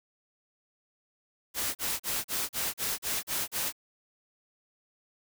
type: noise bursts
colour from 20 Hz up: white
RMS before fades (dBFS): -31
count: 9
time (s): 1.54-3.726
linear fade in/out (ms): 50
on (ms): 210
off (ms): 37
effects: none